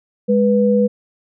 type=tone pair together; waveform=sine; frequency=206.6 / 491.4 Hz; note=G#3 / B4; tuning=-9 / -9 cents; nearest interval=octave + minor third; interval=1500 cents; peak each=-14 dBFS; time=0.28-0.88 s; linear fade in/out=20 ms; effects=none